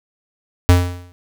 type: tone with exponential decay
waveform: square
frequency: 88.8 Hz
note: F2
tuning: 29 cents sharp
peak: -5 dBFS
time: 0.69-1.12 s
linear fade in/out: 0 ms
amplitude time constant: 92 ms
effects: none